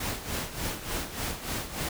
pink noise with tremolo, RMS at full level -31 dBFS, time 0-1.89 s, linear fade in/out 5 ms, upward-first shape sine, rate 3.4 Hz, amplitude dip 70%, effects none

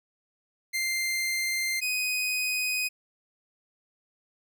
sawtooth tone pair in turn, 2093 / 2501 Hz, C7 / D#7, 0 / +8 cents, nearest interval minor third, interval 308 cents, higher second, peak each -23 dBFS, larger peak neither, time 0.73-1.81 / 1.81-2.89 s, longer neither, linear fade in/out 20 ms, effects none

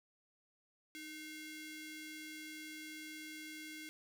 sawtooth ring-modulated tone, 1221 Hz, D#6, 33 cents flat, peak -40 dBFS, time 0.95-3.89 s, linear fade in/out 0 ms, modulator 911 Hz, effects none

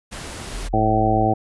pink noise, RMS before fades -33 dBFS, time 0.11-0.69 s, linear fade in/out 20 ms
sine tone, 41.04 Hz, E1, 7 cents flat, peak -26 dBFS, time 0.51-1.29 s, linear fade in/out 50 ms
harmonic tone, 109.3 Hz, A2, 11 cents flat, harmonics 1 / 2 / 3 / 4 / 5 / 6 / 7, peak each -22 / -25 / -23 / -27 / -27 / -25 / -19 dBFS, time 0.73-1.34 s, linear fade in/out 10 ms
effects resampled to 24000 Hz

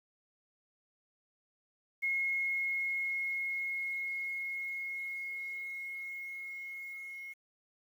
sine tone with level ramp, 2162 Hz, C#7, 44 cents flat, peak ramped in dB -29 to -42 dBFS, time 2.02-7.34 s, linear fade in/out 20 ms, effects 10-bit

